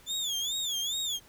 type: tone with vibrato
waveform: 30% pulse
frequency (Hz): 3461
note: A7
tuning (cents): -29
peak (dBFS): -27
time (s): 0.06-1.2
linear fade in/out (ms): 50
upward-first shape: sine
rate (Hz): 2.4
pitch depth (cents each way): 150
effects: pink hiss -57 dBFS RMS until 1.28 s